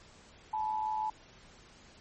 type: tone pair together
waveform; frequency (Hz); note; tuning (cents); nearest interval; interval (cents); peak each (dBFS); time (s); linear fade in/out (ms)
sine; 866 / 972; A5 / B5; -28 / -28; major second; 200; -31 / -38; 0.53-1.1; 5
effects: pink hiss -57 dBFS RMS until 2 s + MP3 32 kbps